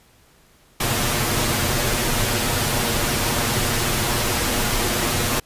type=noise with comb filter; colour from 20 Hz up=pink; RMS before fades=-21 dBFS; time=0.8-5.4 s; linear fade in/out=5 ms; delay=8.4 ms; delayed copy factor=+0.65; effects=pink hiss -55 dBFS RMS until 5.45 s + resampled to 32000 Hz